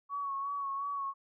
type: tone with vibrato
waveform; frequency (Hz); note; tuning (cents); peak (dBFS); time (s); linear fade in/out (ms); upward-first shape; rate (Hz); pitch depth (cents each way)
sine; 1116; C#6; +11; -33; 0.09-1.14; 50; sine; 2.8; 33
effects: none